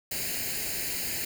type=noise with comb filter; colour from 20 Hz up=white; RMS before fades=-32 dBFS; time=0.11-1.25 s; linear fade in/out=5 ms; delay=0.43 ms; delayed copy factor=+0.75; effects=none